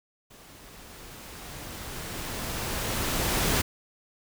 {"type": "noise with level ramp", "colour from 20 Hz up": "pink", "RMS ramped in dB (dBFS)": [-51, -24], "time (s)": [0.3, 3.62], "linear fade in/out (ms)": 10, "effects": []}